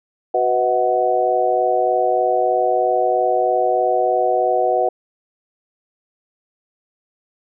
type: harmonic tone with a mistuned harmonic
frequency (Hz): 123.47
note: B2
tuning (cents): 0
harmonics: 3 / 4 / 5 / 6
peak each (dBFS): -23 / -20 / -20 / -18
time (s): 0.34-4.89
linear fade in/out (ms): 5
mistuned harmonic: 5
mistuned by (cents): +56
effects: none